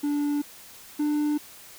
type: tone pair in turn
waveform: triangle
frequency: 291 / 297.3 Hz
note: D4 / D4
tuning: -16 / +21 cents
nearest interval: unison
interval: 37 cents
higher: second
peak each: -21 / -20 dBFS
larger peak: second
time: 0.03-0.42 / 0.99-1.38 s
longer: neither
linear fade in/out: 10 ms
effects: white hiss -47 dBFS RMS until 1.78 s